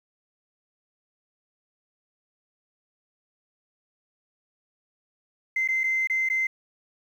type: tone with dropouts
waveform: sine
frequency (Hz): 2074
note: C7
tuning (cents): -16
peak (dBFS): -21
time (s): 5.56-6.47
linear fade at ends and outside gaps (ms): 5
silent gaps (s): 5.677-5.686 / 5.835-5.839 / 6.073-6.098 / 6.289-6.299
effects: tanh soft clip ceiling -17 dBFS + 9-bit